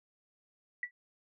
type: tone with exponential decay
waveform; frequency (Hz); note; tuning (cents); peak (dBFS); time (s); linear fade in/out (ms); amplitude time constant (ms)
sine; 1955; B6; -18; -29; 0.83-0.91; 2; 17
effects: none